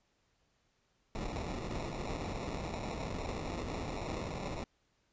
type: noise with sample-and-hold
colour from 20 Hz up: pink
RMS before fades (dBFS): -39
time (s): 1.15-4.64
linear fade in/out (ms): 2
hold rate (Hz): 1575
effects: pink hiss -75 dBFS RMS until 5.12 s + resampled to 16000 Hz